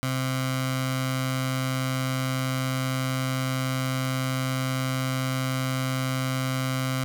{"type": "tone with notch filter", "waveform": "15% pulse", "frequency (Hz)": 130.81, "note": "C3", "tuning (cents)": 0, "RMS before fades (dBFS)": -27, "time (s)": [0.03, 7.04], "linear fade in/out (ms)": 0, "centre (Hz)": 400, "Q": 0.86, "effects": []}